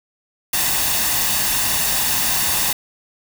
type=noise with comb filter; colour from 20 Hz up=white; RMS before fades=-19 dBFS; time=0.53-2.73 s; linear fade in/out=5 ms; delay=1.1 ms; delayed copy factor=+0.5; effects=none